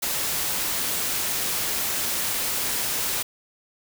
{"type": "noise", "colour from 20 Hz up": "white", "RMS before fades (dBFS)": -26, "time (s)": [0.02, 3.23], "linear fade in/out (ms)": 10, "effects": []}